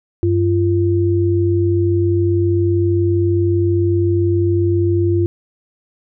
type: tone pair together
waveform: sine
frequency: 96.5 / 343.9 Hz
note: G2 / F4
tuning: -27 / -27 cents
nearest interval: octave + minor seventh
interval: 2200 cents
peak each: -15 dBFS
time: 0.23-5.26 s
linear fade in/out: 0 ms
effects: none